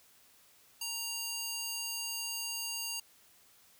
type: tone with high-pass filter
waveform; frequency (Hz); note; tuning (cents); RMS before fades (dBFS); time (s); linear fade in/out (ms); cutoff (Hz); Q
square; 932.3; A#5; 0; -38; 0.81-3; 5; 4000; 0.89
effects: white hiss -63 dBFS RMS until 3.79 s